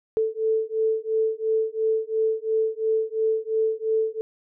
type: beating tone pair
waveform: sine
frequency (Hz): 439.9 / 442.8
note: A4 / A4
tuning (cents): 0 / +11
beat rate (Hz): 2.9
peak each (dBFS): -24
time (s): 0.17-4.21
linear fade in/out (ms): 0
effects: none